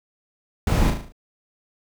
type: noise with echo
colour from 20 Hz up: brown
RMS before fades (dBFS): -18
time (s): 0.67-0.9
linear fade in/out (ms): 2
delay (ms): 37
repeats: 6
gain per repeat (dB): -5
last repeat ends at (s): 1.122
effects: none